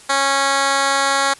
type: tone with high-pass filter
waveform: 10% pulse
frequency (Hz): 275.2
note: C#4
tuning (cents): -12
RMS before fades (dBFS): -17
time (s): 0.09-1.34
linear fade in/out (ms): 10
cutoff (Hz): 670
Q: 0.6
effects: white hiss -43 dBFS RMS until 1.39 s + resampled to 24000 Hz